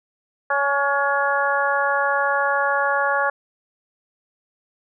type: harmonic tone with a mistuned harmonic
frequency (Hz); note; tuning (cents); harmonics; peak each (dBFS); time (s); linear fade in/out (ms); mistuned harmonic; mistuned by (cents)
280.4; C#4; +20; 2 / 3 / 4 / 5 / 6; -24 / -24 / -24 / -24 / -24; 0.5-3.3; 5; 5; +22
effects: none